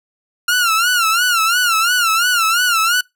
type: tone with vibrato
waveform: sawtooth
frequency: 1391 Hz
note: F6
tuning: 7 cents flat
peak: -9 dBFS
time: 0.48-3.01 s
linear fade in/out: 5 ms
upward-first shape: sine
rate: 2.9 Hz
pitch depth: 120 cents each way
effects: noise-tail reverb RT60 0.2 s tail -25 dB re dry